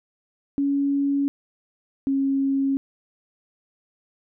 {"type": "tone pair in turn", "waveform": "sine", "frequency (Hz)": [280.4, 272.9], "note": ["C#4", "C#4"], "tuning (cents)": [20, -27], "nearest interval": "unison", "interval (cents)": 47, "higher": "first", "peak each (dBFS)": -19, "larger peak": "neither", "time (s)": [[0.58, 1.28], [2.07, 2.77]], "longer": "neither", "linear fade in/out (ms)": 0, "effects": []}